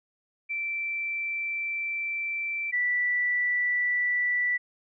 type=tone pair in turn; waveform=sine; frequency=2338 / 1966 Hz; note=D7 / B6; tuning=-8 / -8 cents; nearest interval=minor third; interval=300 cents; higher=first; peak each=-28 / -23 dBFS; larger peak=second; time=0.49-2.72 / 2.72-4.58 s; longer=first; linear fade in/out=20 ms; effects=none